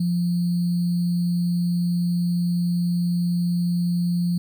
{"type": "tone with sample-and-hold", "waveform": "sine", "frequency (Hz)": 174.61, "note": "F3", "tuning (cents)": 0, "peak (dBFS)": -19, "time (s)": [0, 4.38], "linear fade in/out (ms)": 5, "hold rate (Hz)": 4410, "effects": []}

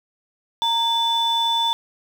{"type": "tone pair together", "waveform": "sine", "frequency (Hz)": [926, 3496], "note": ["A#5", "A7"], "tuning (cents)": [-12, -12], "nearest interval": "octave + major seventh", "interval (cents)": 2300, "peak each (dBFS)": -19, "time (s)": [0.62, 1.73], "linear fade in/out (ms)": 0, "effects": ["tanh soft clip ceiling -13 dBFS", "7-bit"]}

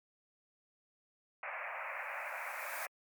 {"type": "band-pass noise", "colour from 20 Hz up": "white", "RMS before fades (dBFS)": -42, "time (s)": [1.43, 2.87], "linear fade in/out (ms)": 2, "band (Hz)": [540, 2500], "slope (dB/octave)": 96}
{"type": "noise with exponential growth", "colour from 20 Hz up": "blue", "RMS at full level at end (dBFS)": -44, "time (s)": [1.48, 2.86], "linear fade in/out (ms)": 5, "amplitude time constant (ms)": 300}
{"effects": ["MP3 96 kbps"]}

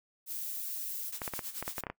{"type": "noise", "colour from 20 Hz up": "violet", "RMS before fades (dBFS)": -38, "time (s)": [0.26, 1.13], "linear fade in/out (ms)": 50}
{"type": "noise with tremolo", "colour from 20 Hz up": "blue", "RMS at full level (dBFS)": -38, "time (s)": [1.12, 1.81], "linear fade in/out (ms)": 5, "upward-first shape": "sine", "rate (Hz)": 9.2, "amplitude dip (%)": 75}
{"type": "clicks", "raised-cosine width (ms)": 0.5, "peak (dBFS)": -21, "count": 10, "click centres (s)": [1.218, 1.278, 1.337, 1.392, 1.626, 1.679, 1.782, 1.837, 1.868, 1.9]}
{"effects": ["noise-tail reverb RT60 0.1 s tail -21 dB re dry"]}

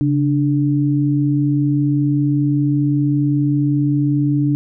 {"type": "tone pair together", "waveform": "sine", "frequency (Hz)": [138.83, 293.7], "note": ["C#3", "D4"], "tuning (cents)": [3, 0], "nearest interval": "octave + minor second", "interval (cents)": 1297, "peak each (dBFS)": -16, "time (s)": [0.01, 4.55], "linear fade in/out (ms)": 0, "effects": []}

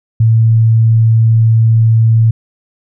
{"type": "tone", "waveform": "sine", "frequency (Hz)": 112.8, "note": "A2", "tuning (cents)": 44, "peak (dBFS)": -5, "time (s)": [0.2, 2.31], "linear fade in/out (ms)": 5, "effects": []}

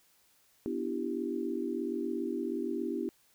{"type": "chord", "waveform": "sine", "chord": "E minor seventh", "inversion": "second", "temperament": "equal with one note detuned", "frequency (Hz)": [246.9, 293.7, 335, 392], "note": ["B3", "D4", "E4", "G4"], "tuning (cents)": [0, 0, 28, 0], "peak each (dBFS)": [-37, -38, -36, -37], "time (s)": [0.66, 3.09], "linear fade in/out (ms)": 0, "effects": ["white hiss -67 dBFS RMS until 3.34 s"]}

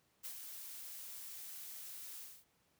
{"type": "noise with ADSR envelope", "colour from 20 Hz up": "blue", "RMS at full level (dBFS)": -44, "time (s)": [0.23, 2.45], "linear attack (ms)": 25, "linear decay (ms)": 71, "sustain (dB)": -5, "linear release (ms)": 260, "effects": ["pink hiss -75 dBFS RMS until 2.79 s", "high-pass 80 Hz 12 dB/octave"]}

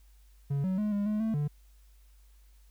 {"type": "tone with pitch steps", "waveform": "triangle", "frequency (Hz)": [140.3, 187.5, 210.8, 203.2, 212, 221.8, 146.9], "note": ["C#3", "F#3", "G#3", "G#3", "G#3", "A3", "D3"], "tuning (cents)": [21, 23, 26, -38, 36, 14, 1], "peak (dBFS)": -25, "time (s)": [0.5, 1.48], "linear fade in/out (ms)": 10, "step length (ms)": 140, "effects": ["added 50 Hz sine -55 dBFS peak until 2.7 s", "white hiss -69 dBFS RMS until 2.7 s"]}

